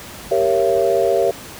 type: chord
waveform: sine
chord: G diminished seventh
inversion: none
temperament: equal with one note detuned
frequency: 392 / 466.2 / 554.4 / 674.7 Hz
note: G4 / Bb4 / Db5 / Fb5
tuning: 0 / 0 / 0 / +40 cents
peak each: -19 dBFS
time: 0.31-1.31 s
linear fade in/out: 5 ms
effects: pink hiss -35 dBFS RMS until 1.59 s + high-pass 60 Hz 12 dB/octave